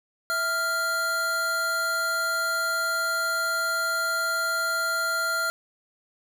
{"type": "tone pair together", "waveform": "square", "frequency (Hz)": [658, 1393.4], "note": ["E5", "F6"], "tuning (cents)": [-3, -4], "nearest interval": "octave + minor second", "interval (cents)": 1299, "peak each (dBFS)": [-34, -25], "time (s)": [0.3, 5.5], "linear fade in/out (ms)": 0, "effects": []}